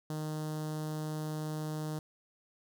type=tone with notch filter; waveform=sawtooth; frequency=154.3 Hz; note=D#3; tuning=14 cents flat; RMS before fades=-37 dBFS; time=0.1-1.99 s; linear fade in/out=2 ms; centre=2300 Hz; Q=0.82; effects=none